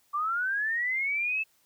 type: linear sweep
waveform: sine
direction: up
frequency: 1144 to 2637 Hz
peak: -26 dBFS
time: 0.13-1.44 s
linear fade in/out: 20 ms
effects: white hiss -67 dBFS RMS until 1.65 s